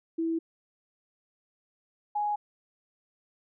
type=tone pair in turn; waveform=sine; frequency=328.2 / 832.3 Hz; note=E4 / G#5; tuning=-8 / +4 cents; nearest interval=octave + major third; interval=1612 cents; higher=second; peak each=-26 dBFS; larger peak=neither; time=0.18-0.39 / 2.15-2.36 s; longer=neither; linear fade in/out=10 ms; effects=none